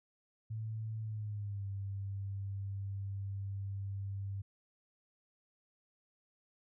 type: tone with pitch glide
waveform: sine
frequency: 110 to 98.57 Hz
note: A2 to G2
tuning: 0 to +10 cents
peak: -37 dBFS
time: 0.5-4.42 s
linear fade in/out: 10 ms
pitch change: -190 cents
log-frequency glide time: 1.01-1.66 s
effects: none